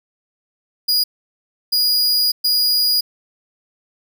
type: tone bursts at uneven times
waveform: 45% pulse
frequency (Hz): 4892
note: D#8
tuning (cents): -30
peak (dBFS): -13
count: 3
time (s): 0.88-1.04 / 1.72-2.32 / 2.44-3.01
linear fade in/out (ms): 10
effects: none